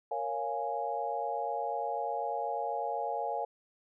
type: chord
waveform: sine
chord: Bb minor seventh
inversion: none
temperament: equal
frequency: 466.2 / 554.4 / 698.5 / 830.6 Hz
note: Bb4 / Db5 / F5 / Ab5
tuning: 0 / 0 / 0 / 0 cents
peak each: -39 / -38 / -36 / -35 dBFS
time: 0.11-3.45 s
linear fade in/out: 5 ms
effects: none